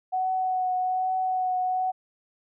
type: tone with vibrato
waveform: sine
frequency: 743 Hz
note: F#5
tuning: 7 cents sharp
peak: -23 dBFS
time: 0.12-1.92 s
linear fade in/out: 20 ms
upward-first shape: triangle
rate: 1.2 Hz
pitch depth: 19 cents each way
effects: none